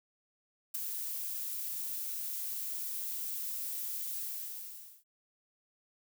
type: noise with ADSR envelope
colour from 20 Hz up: violet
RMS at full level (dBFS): -33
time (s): 0.74-5.04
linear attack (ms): 11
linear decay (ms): 11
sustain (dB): -5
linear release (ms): 850
effects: none